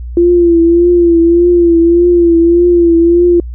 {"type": "tone with vibrato", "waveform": "sine", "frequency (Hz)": 342.2, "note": "F4", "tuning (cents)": -35, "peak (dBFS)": -4, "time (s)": [0.17, 3.4], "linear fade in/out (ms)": 2, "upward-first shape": "triangle", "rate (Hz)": 1.7, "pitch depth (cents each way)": 54, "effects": ["added 60 Hz sine -20 dBFS peak until 3.54 s"]}